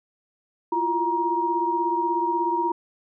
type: tone cluster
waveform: sine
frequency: 338.4 / 354.9 / 945 Hz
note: E4 / F4 / A#5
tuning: +45 / +28 / +23 cents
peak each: -28 / -30 / -22 dBFS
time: 0.72-2.72 s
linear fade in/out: 5 ms
effects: none